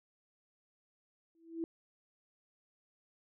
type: tone with exponential growth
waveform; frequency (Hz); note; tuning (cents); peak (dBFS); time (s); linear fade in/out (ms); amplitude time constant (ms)
sine; 329.8; E4; +1; -31; 1.35-1.64; 1; 63
effects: none